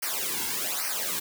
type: noise with flanger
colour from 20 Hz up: white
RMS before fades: -30 dBFS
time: 0.02-1.2 s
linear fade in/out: 10 ms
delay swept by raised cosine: 0.27 to 1.67 ms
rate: 1.2 Hz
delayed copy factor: -1
effects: none